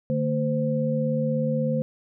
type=tone cluster; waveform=sine; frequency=149.1 / 225.6 / 516 Hz; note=D3 / A3 / C5; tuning=+27 / +44 / -24 cents; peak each=-26 dBFS; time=0.1-1.82 s; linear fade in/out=0 ms; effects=none